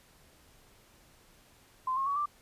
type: tone with pitch steps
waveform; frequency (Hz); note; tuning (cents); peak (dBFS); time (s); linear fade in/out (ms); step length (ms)
sine; 1034 / 1079.8 / 1127.6 / 1177.5; C6 / C#6 / C#6 / D6; -21 / -46 / +29 / +4; -28; 1.87-2.258; 5; 97
effects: pink hiss -61 dBFS RMS until 2.41 s + resampled to 32000 Hz